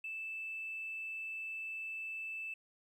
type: tone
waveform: triangle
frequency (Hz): 2637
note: E7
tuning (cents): 0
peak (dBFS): -36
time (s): 0.04-2.54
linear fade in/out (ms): 5
effects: tanh soft clip ceiling -37 dBFS